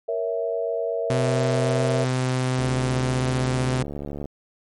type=chord; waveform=sine; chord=A# diminished; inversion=none; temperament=equal; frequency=466.2 / 554.4 / 659.3 Hz; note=A#4 / C#5 / E5; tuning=0 / 0 / 0 cents; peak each=-26 / -30 / -26 dBFS; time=0.08-2.05 s; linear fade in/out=10 ms
type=tone with pitch glide; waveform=sawtooth; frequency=127.1 to 128.35 Hz; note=C3 to C3; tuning=-50 to -33 cents; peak=-17 dBFS; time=1.1-3.83 s; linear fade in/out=2 ms; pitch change=+17 cents; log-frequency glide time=1.55-2.16 s
type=click train; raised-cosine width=2 ms; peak=-19 dBFS; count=121; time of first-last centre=2.59-4.257 s; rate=72 Hz
effects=MP3 48 kbps